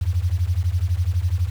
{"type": "beating tone pair", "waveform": "sine", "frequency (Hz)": [82.41, 94.41], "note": ["E2", "F#2"], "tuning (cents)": [0, 35], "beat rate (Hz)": 12, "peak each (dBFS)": -21, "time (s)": [0.01, 1.5], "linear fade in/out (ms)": 10, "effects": ["7-bit"]}